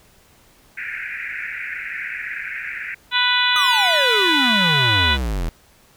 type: band-pass noise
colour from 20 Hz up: pink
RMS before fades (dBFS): -29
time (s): 0.77-2.95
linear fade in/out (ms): 10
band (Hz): 1500 to 2500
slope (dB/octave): 96
type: harmonic tone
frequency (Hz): 493.9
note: B4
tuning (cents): 0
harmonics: 2 / 3 / 4 / 5 / 6 / 7 / 8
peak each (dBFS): -23 / -21 / -24 / -24 / -24 / -21 / -24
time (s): 3.11-5.18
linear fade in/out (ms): 50
type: exponential sweep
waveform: square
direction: down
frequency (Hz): 1269 to 38.47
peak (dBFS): -21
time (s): 3.56-5.49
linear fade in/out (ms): 0
effects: pink hiss -53 dBFS RMS until 5.96 s